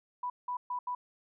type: tone bursts at uneven times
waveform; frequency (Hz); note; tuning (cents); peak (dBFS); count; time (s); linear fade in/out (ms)
sine; 987.8; B5; 0; -32; 4; 0.23-0.3 / 0.48-0.57 / 0.7-0.79 / 0.87-0.95; 5
effects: none